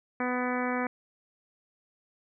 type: harmonic tone with a mistuned harmonic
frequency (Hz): 249.2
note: B3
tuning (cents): +16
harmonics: 1 / 2 / 3 / 4 / 5 / 6 / 7 / 8 / 9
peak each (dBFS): -31 / -34 / -36 / -37 / -38 / -39 / -39 / -40 / -41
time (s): 0.2-0.87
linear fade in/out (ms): 2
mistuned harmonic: 9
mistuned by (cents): +18
effects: none